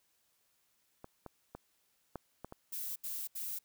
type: clicks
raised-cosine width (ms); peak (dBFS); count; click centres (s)
1; -33 / -31 / -30 / -26 / -29 / -32; 6; 1.044 / 1.263 / 1.55 / 2.157 / 2.446 / 2.524
type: noise bursts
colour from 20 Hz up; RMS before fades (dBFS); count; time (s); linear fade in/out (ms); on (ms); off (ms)
violet; -40; 3; 2.72-3.59; 10; 240; 75
effects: white hiss -75 dBFS RMS until 3.64 s